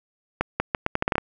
accelerating click train, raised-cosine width 0.5 ms, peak -6 dBFS, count 10, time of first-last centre 0.41-1.181 s, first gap 190 ms, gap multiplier 0.78, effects none

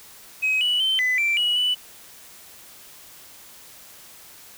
sine tone with pitch steps, 2539 / 2950 / 3090 / 2007 / 2346 / 2919 / 2975 Hz, D#7 / F#7 / G7 / B6 / D7 / F#7 / F#7, +34 / -6 / -26 / +27 / -2 / -24 / +9 cents, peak -17 dBFS, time 0.42-1.75 s, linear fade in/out 20 ms, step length 190 ms, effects tanh soft clip ceiling -16 dBFS + white hiss -46 dBFS RMS until 4.57 s

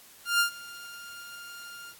sawtooth tone with ADSR envelope, 1401 Hz, F6, 5 cents sharp, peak -16 dBFS, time 0.25-1.95 s, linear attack 150 ms, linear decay 99 ms, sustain -22 dB, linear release 63 ms, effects white hiss -53 dBFS RMS until 1.99 s + AAC 64 kbps

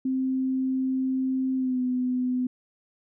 sine tone with pitch glide, 261.6 to 251.8 Hz, C4 to B3, 0 to +34 cents, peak -23 dBFS, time 0.05-2.47 s, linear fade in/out 5 ms, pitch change -66 cents, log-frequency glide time 1.56-1.81 s, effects none

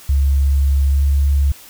sine tone with pitch glide, 69.3 to 70.23 Hz, C#2 to C#2, 0 to +23 cents, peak -11 dBFS, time 0.09-1.52 s, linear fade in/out 5 ms, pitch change +23 cents, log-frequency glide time 0.91-1.02 s, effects white hiss -41 dBFS RMS until 1.69 s

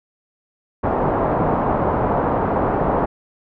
white low-pass noise, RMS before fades -19 dBFS, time 0.83-3.06 s, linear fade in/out 10 ms, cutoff 980 Hz, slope 24 dB/octave, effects none

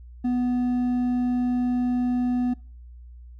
triangle tone with hard clipping, 247.1 Hz, B3, 1 cent sharp, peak -22 dBFS, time 0.24-2.54 s, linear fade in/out 10 ms, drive 7 dB, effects noise-tail reverb RT60 0.4 s tail -24 dB re dry + added 60 Hz sine -41 dBFS peak until 3.39 s

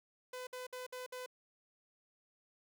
sawtooth tone bursts, 504 Hz, B4, 35 cents sharp, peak -39 dBFS, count 5, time 0.33-1.262 s, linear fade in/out 5 ms, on 140 ms, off 58 ms, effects none

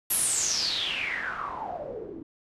white noise with low-pass filter sweep, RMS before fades -30 dBFS, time 0.1-2.23 s, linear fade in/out 5 ms, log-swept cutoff 12000 to 300 Hz, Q 9.1, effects resampled to 32000 Hz

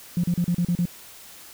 sine tone bursts, 174.61 Hz, F3, in tune, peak -18 dBFS, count 7, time 0.17-0.855 s, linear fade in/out 2 ms, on 67 ms, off 36 ms, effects tanh soft clip ceiling -14 dBFS + white hiss -45 dBFS RMS until 1.53 s

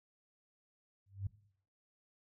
sine tone with exponential growth, 98 Hz, G2, in tune, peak -32 dBFS, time 1.06-1.27 s, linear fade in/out 5 ms, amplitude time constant 44 ms, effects noise-tail reverb RT60 0.6 s tail -18 dB re dry

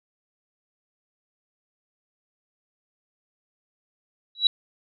sine tone with exponential growth, 3906 Hz, B7, 20 cents flat, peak -10 dBFS, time 4.35-4.47 s, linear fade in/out 2 ms, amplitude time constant 24 ms, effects none

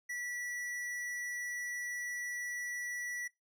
triangle tone with tanh clipping, 1951 Hz, B6, 22 cents flat, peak -39 dBFS, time 0.09-3.28 s, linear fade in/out 10 ms, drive 18 dB, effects noise-tail reverb RT60 0.2 s tail -22 dB re dry

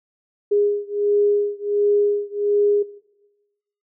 sine beating tone pair, 410.2 / 411.6 Hz, G#4 / G#4, -21 / -16 cents, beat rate 1.4 Hz, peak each -20 dBFS, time 0.51-2.83 s, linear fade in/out 10 ms, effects noise-tail reverb RT60 1.0 s tail -18 dB re dry

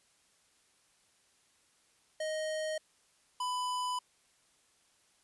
square tone pair in turn, 624 / 997.7 Hz, D#5 / B5, +5 / +17 cents, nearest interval minor sixth, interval 812 cents, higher second, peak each -34 / -33 dBFS, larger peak second, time 2.2-2.78 / 3.4-3.99 s, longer second, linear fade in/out 5 ms, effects white hiss -69 dBFS RMS until 5.23 s + resampled to 24000 Hz

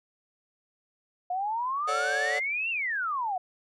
sine exponential two-way sweep, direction up then down, 708 to 2794 to 708 Hz, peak -27 dBFS, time 1.3-3.38 s, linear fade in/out 5 ms, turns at 2.7 s
45% pulse chord, D major seventh, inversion second, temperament just, 440.5 / 550.6 / 587.3 / 734.2 Hz, A4 / C#5 / D5 / F#5, +2 / -12 / 0 / -14 cents, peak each -37 / -36 / -34 / -33 dBFS, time 1.87-2.4 s, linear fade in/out 20 ms
effects resampled to 22050 Hz

